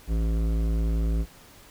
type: tone with hard clipping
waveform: sine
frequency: 55.1 Hz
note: A1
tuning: 3 cents sharp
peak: -24 dBFS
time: 0.07-1.26 s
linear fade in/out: 50 ms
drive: 14 dB
effects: pink hiss -51 dBFS RMS until 1.7 s